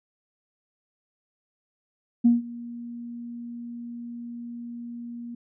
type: tone with ADSR envelope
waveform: sine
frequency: 237.2 Hz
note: A#3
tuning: 30 cents sharp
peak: -12 dBFS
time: 2.24-5.35 s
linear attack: 16 ms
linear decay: 160 ms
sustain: -22 dB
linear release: 6 ms
effects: tanh soft clip ceiling -8 dBFS